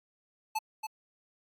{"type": "tone with echo", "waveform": "square", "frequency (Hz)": 871, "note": "A5", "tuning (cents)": -18, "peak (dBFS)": -29, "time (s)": [0.55, 0.59], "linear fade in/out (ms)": 10, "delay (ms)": 280, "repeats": 1, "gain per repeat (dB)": -6, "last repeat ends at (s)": 0.87, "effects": ["AAC 48 kbps"]}